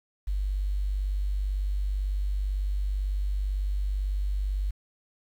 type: tone with quantisation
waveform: sine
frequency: 49 Hz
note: G1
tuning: in tune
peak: -25 dBFS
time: 0.27-4.71 s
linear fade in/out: 10 ms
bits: 9
effects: none